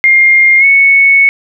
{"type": "tone with pitch glide", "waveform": "sine", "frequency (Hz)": [2119, 2212], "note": ["C7", "C#7"], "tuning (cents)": [21, -4], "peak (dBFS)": -3, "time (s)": [0.04, 1.29], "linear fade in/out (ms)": 0, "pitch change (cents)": 75, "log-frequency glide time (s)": [0.59, 0.65], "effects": []}